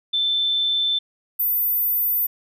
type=tone pair in turn; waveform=sine; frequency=3537 / 14115 Hz; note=A7 / A9; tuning=+8 / +4 cents; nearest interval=2 octaves; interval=2396 cents; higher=second; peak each=-18 dBFS; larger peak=neither; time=0.13-0.99 / 1.39-2.27 s; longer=second; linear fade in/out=10 ms; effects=none